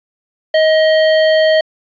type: tone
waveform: square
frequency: 630 Hz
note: D#5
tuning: 21 cents sharp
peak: -9 dBFS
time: 0.54-1.61 s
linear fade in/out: 5 ms
effects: resampled to 11025 Hz + 7-bit